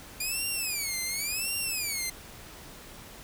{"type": "tone with vibrato", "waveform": "10% pulse", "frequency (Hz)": 2400, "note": "D7", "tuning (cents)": 37, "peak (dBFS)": -21, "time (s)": [0.2, 2.1], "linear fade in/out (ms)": 5, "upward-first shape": "sine", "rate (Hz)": 0.92, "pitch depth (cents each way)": 250, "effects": ["pink hiss -47 dBFS RMS until 3.23 s"]}